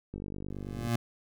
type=click train; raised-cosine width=3 ms; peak=-26 dBFS; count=37; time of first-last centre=0.14-0.872 s; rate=49.2 Hz
type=tone with exponential growth; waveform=25% pulse; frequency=117.3 Hz; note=A#2; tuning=11 cents sharp; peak=-21 dBFS; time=0.5-0.96 s; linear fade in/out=5 ms; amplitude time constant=98 ms
effects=none